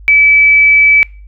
sine tone, 2300 Hz, D7, 37 cents flat, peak -4 dBFS, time 0.08-1.03 s, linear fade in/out 0 ms, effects noise-tail reverb RT60 0.4 s tail -25 dB re dry + added 50 Hz sine -31 dBFS peak until 1.27 s

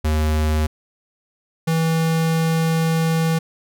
square tone pair in turn, 77.2 / 162.69 Hz, D#2 / E3, -13 / -22 cents, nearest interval octave + minor second, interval 1291 cents, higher second, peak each -17 dBFS, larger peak neither, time 0.04-0.67 / 1.67-3.39 s, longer second, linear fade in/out 10 ms, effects none

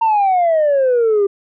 sine exponential sweep, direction down, 924 to 392 Hz, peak -9 dBFS, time 0.01-1.27 s, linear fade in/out 10 ms, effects tanh soft clip ceiling -9 dBFS

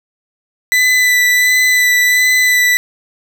40% pulse tone with vibrato, 1992 Hz, B6, 14 cents sharp, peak -8 dBFS, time 0.72-2.77 s, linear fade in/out 0 ms, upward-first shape sine, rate 1.4 Hz, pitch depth 15 cents each way, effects none

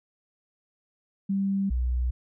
sine tone pair in turn, 196 / 61.74 Hz, G3 / B1, 0 / 0 cents, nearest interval octave + minor sixth, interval 2000 cents, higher first, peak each -23 dBFS, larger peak neither, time 1.29-1.7 / 1.7-2.11 s, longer neither, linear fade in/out 10 ms, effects none

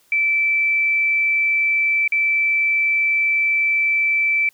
sine tone with dropouts, 2324 Hz, D7, 19 cents flat, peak -15 dBFS, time 0.12-4.49 s, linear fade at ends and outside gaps 2 ms, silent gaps 2.078-2.121 s, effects white hiss -58 dBFS RMS until 4.53 s

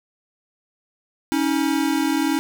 square tone pair together, 278 / 318.9 Hz, C#4 / D#4, +5 / +43 cents, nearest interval major second, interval 238 cents, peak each -22 dBFS, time 1.32-2.39 s, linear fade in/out 0 ms, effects none

